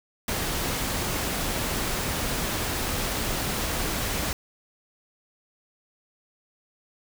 pink noise, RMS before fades -28 dBFS, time 0.28-4.33 s, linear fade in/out 2 ms, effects none

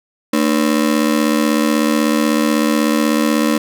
35% pulse ring-modulated tone, 263.3 Hz, C4, 11 cents sharp, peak -8 dBFS, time 0.33-3.58 s, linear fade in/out 5 ms, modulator 38.1 Hz, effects none

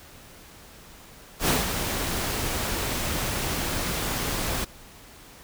pink noise with ADSR envelope, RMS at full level -21 dBFS, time 1.39-4.65 s, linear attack 93 ms, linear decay 170 ms, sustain -7 dB, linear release 12 ms, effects pink hiss -48 dBFS RMS until 5.43 s

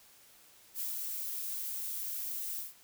violet noise with ADSR envelope, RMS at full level -36 dBFS, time 0.74-2.74 s, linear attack 59 ms, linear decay 140 ms, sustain -2 dB, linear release 160 ms, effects white hiss -60 dBFS RMS until 2.83 s

